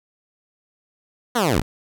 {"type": "linear sweep", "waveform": "10% pulse", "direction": "down", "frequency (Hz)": [255.1, 34.88], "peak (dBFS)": -9, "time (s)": [1.35, 1.62], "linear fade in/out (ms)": 10, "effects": []}